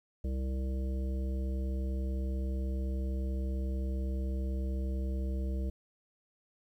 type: harmonic tone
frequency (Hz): 65.41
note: C2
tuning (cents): 0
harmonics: 1 / 3 / 5 / 7 / 9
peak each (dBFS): -31 / -41 / -45 / -48 / -50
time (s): 0.24-5.7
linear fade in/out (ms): 5
effects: 11-bit